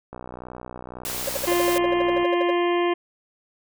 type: click train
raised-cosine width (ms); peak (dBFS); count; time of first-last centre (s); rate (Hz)
1; -22; 131; 0.13-2.23; 61.9
type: band-stop noise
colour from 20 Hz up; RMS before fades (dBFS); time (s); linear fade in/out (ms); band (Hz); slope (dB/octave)
white; -30; 1.05-1.78; 0; 110 to 310; 96
type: tone bursts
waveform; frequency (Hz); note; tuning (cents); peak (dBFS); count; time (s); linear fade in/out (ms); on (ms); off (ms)
triangle; 554.4; C#5; 0; -20; 16; 1.27-2.506; 5; 21; 60
type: harmonic tone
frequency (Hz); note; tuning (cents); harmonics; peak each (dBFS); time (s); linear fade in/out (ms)
349.2; F4; 0; 1 / 2 / 3 / 5 / 6 / 7 / 8 / 9; -20 / -28 / -28 / -35 / -34 / -38 / -39 / -38; 1.47-2.94; 10
effects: none